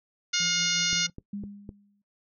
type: harmonic tone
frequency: 714 Hz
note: F5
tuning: 38 cents sharp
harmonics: 2 / 3 / 4 / 5 / 6 / 7 / 8 / 9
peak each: -32 / -32 / -32 / -32 / -32 / -32 / -32 / -32 dBFS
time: 0.33-1.07 s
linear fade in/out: 10 ms
type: tone with tremolo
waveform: triangle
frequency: 170.5 Hz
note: F3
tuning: 41 cents flat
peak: -34 dBFS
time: 0.4-1.1 s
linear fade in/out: 2 ms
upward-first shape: sine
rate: 5.6 Hz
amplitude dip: 50%
type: click train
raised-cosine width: 3 ms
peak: -26 dBFS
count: 4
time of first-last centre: 0.93-1.691 s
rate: 3.94 Hz
type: tone with exponential decay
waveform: sine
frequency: 202.6 Hz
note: G#3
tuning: 43 cents flat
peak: -30 dBFS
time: 1.33-2.02 s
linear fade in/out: 5 ms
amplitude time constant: 150 ms
effects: noise-tail reverb RT60 0.1 s tail -19 dB re dry